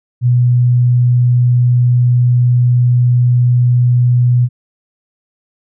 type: tone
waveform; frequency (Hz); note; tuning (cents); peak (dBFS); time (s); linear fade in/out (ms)
sine; 122.9; B2; -8; -7; 0.21-4.49; 50
effects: none